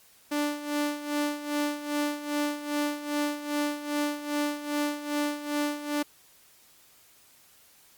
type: tone with tremolo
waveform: sawtooth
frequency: 293.7 Hz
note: D4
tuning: in tune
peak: -21 dBFS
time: 0.31-6.03 s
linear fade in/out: 10 ms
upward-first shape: sine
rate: 2.5 Hz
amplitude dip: 75%
effects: white hiss -58 dBFS RMS until 7.97 s + Opus 48 kbps